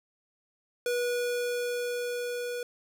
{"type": "tone with level ramp", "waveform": "square", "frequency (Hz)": 486, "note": "B4", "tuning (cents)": -28, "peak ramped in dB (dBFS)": [-27, -33], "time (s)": [0.86, 2.63], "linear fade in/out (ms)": 2, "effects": []}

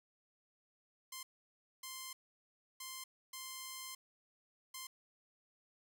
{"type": "tone bursts at uneven times", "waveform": "5% pulse", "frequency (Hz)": 1046.5, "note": "C6", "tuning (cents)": 0, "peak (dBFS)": -33, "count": 5, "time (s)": [[1.12, 1.23], [1.83, 2.13], [2.8, 3.04], [3.33, 3.95], [4.74, 4.87]], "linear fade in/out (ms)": 5, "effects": []}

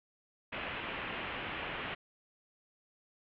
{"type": "low-pass noise", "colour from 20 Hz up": "white", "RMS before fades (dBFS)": -40, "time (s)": [0.52, 1.95], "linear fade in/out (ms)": 10, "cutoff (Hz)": 3000, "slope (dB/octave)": 48, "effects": []}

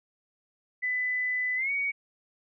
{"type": "tone with pitch glide", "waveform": "sine", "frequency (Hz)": [2000, 2245], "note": ["B6", "C#7"], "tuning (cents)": [21, 21], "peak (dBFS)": -26, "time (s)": [0.82, 1.92], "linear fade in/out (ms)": 20, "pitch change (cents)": 200, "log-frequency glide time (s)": [1.56, 1.71], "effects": []}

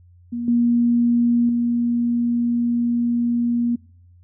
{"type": "tone with level steps", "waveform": "sine", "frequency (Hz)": 237.8, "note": "A#3", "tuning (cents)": 35, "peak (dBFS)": [-23, -14, -17], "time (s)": [0.32, 3.76], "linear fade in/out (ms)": 10, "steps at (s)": [0.48, 1.49], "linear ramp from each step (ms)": 2, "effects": ["noise-tail reverb RT60 0.7 s tail -26 dB re dry", "added 88 Hz sine -47 dBFS peak until 4.23 s"]}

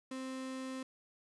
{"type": "tone", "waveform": "35% pulse", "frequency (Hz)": 261.6, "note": "C4", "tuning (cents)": 0, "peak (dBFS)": -38, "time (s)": [0.11, 0.83], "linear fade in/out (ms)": 5, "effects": ["resampled to 24000 Hz", "11-bit"]}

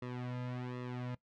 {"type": "tone with flanger", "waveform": "sawtooth", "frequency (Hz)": 124.4, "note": "B2", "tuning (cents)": 13, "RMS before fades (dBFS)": -41, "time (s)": [0.02, 1.15], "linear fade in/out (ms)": 5, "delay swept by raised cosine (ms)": [1.3, 2.7], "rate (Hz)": 1.3, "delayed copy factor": -0.9, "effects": ["noise-tail reverb RT60 0.1 s tail -19 dB re dry", "low-pass 3000 Hz 12 dB/octave"]}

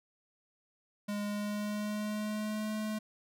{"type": "tone with pitch glide", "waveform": "square", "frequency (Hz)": [205.9, 214.9], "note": ["G#3", "A3"], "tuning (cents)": [-15, -41], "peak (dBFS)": -34, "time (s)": [1.08, 2.99], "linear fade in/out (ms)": 10, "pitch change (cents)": 74, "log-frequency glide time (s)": [1.23, 2.73], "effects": []}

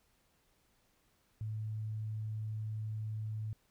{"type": "tone", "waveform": "sine", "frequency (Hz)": 108.5, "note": "A2", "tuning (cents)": -24, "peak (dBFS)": -36, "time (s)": [1.41, 3.53], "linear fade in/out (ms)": 0, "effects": ["pink hiss -73 dBFS RMS until 3.7 s"]}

